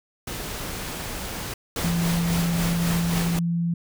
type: noise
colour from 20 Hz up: pink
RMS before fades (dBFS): -32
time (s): 0.27-1.54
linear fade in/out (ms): 5
type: noise with tremolo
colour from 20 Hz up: pink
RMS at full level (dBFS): -27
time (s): 1.76-3.39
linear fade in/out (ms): 2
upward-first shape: sine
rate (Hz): 3.7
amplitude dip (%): 40
type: tone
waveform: sine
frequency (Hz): 170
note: F3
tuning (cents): -46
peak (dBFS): -21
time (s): 1.84-3.74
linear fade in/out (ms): 5
effects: none